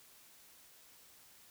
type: silence
effects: white hiss -61 dBFS RMS until 1.5 s